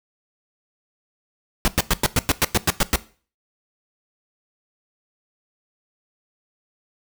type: noise bursts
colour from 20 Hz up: pink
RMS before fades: -17 dBFS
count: 11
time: 1.65-2.958 s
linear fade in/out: 0 ms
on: 28 ms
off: 100 ms
effects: noise-tail reverb RT60 0.4 s tail -18 dB re dry